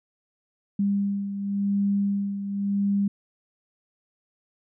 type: beating tone pair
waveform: sine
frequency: 200 / 200.92 Hz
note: G3 / G3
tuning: +35 / +43 cents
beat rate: 0.92 Hz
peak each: -23 / -30 dBFS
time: 0.79-3.08 s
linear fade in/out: 5 ms
effects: none